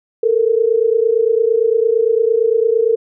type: tone pair together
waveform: sine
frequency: 440 / 468.8 Hz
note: A4 / A#4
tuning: 0 / +10 cents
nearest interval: minor second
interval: 110 cents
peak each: -14 dBFS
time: 0.23-2.96 s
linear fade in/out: 5 ms
effects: none